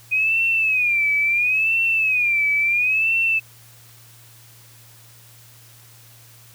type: tone with vibrato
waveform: sine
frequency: 2489 Hz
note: D#7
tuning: in tune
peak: -16 dBFS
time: 0.11-3.4 s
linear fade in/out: 20 ms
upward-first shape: sine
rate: 0.73 Hz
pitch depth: 140 cents each way
effects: added 116 Hz sine -49 dBFS peak until 6.54 s + white hiss -49 dBFS RMS until 6.54 s